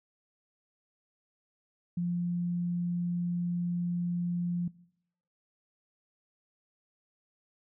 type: tone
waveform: sine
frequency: 174.61 Hz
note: F3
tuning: in tune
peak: -28 dBFS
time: 1.97-4.68 s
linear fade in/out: 5 ms
effects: noise-tail reverb RT60 0.7 s tail -21 dB re dry